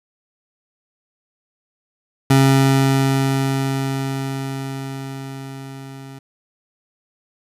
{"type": "tone with level ramp", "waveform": "25% pulse", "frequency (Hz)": 135.3, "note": "C#3", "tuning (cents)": -42, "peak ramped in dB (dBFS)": [-6, -31], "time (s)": [2.3, 6.19], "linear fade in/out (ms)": 5, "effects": ["resampled to 32000 Hz"]}